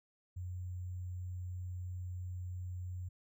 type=tone with sample-and-hold; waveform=sine; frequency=90.3 Hz; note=F#2; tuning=42 cents flat; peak=-39 dBFS; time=0.36-3.09 s; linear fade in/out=10 ms; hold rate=7350 Hz; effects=none